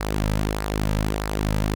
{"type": "tone with flanger", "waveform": "sawtooth", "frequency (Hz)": 52.1, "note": "G#1", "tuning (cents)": 6, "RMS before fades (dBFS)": -24, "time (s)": [0, 1.75], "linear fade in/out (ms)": 10, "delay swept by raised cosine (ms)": [0.3, 2.8], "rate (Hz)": 1.6, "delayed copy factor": -0.55, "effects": []}